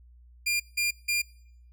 sawtooth tone bursts, 2400 Hz, D7, 37 cents sharp, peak -21 dBFS, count 3, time 0.46-1.22 s, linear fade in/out 10 ms, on 140 ms, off 170 ms, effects noise-tail reverb RT60 0.8 s tail -25 dB re dry + added 60 Hz sine -51 dBFS peak until 1.72 s

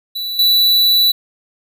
square tone with level steps, 3956 Hz, B7, 2 cents sharp, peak -21 / -10 dBFS, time 0.15-1.12 s, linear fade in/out 10 ms, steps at 0.39 s, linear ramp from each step 2 ms, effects none

